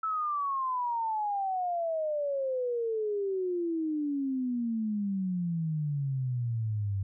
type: exponential sweep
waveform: sine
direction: down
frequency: 1318.5 to 96 Hz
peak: -28 dBFS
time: 0.03-7.03 s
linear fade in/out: 5 ms
effects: none